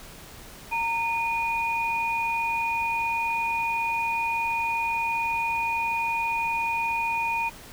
sine tone pair together, 920.7 / 2458 Hz, A#5 / D#7, -22 / -22 cents, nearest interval octave + perfect fourth, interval 1700 cents, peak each -26 / -27 dBFS, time 0.71-7.5 s, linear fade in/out 20 ms, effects pink hiss -45 dBFS RMS until 7.72 s

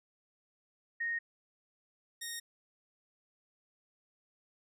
sine / 10% pulse tone pair in turn, 1859 / 1859 Hz, A#6 / A#6, -5 / -5 cents, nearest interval unison, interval 0 cents, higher neither, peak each -32 / -30 dBFS, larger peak second, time 1-1.19 / 2.21-2.4 s, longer neither, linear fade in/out 10 ms, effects none

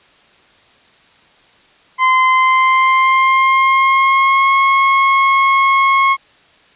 30% pulse tone with pitch glide, 1034 to 1087.3 Hz, C6 to C#6, -21 to -34 cents, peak -6 dBFS, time 1.98-6.17 s, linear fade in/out 50 ms, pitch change +87 cents, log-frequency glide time 2.3-4.53 s, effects white hiss -49 dBFS RMS until 6.75 s + resampled to 8000 Hz

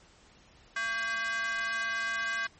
square tone with high-pass filter, 227 Hz, A#3, 46 cents flat, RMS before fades -32 dBFS, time 0.76-2.47 s, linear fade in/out 5 ms, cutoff 1500 Hz, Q 4.6, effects pink hiss -59 dBFS RMS until 2.59 s + MP3 32 kbps

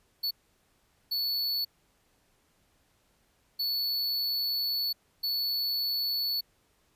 square tone bursts at uneven times, 4435 Hz, C#8, in tune, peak -28 dBFS, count 4, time 0.23-0.31 / 1.11-1.65 / 3.59-4.93 / 5.23-6.41 s, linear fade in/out 10 ms, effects pink hiss -69 dBFS RMS until 6.95 s + resampled to 32000 Hz

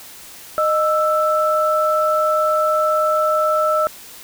sine tone pair together, 617 / 1321 Hz, D#5 / E6, -15 / +3 cents, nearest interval octave + minor second, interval 1318 cents, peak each -17 dBFS, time 0.58-3.87 s, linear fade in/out 0 ms, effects white hiss -39 dBFS RMS until 4.23 s

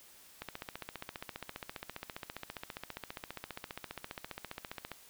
click train, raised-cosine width 0.3 ms, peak -24 dBFS, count 68, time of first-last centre 0.42-4.917 s, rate 14.9 Hz, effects white hiss -58 dBFS RMS until 5.09 s

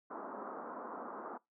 white band-pass noise, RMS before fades -45 dBFS, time 0.1-1.38 s, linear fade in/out 10 ms, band 210 to 1300 Hz, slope 48 dB/octave, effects noise-tail reverb RT60 0.2 s tail -23 dB re dry

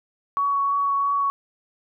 sine tone with vibrato, 1121 Hz, C#6, 19 cents sharp, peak -19 dBFS, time 0.37-1.3 s, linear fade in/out 0 ms, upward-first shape triangle, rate 3 Hz, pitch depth 11 cents each way, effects none

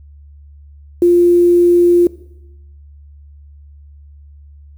sine tone with quantisation, 349.2 Hz, F4, in tune, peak -6 dBFS, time 1.02-2.07 s, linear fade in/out 2 ms, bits 6, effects noise-tail reverb RT60 0.9 s tail -19 dB re dry + added 72 Hz sine -37 dBFS peak until 4.77 s

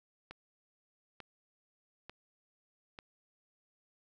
click train, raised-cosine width 0.3 ms, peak -30 dBFS, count 4, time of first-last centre 0.31-2.989 s, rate 1.12 Hz, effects none

